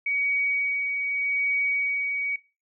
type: tone with tremolo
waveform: sine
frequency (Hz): 2257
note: C#7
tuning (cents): +31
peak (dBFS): -22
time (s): 0.06-2.36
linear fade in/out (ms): 5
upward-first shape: sine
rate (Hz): 0.83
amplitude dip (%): 35
effects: noise-tail reverb RT60 0.3 s tail -19 dB re dry